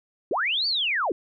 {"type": "linear two-way sweep", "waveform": "sine", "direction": "up then down", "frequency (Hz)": [280.8, 4674, 280.8], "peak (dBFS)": -22, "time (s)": [0.31, 1.12], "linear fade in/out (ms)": 2, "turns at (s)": 0.67, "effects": []}